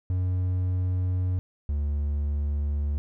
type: tone pair in turn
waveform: triangle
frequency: 91.5 / 72.62 Hz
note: F#2 / D2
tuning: -19 / -19 cents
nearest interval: major third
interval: 400 cents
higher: first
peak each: -21 / -22 dBFS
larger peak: first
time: 0.1-1.39 / 1.69-2.98 s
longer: neither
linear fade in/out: 0 ms
effects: none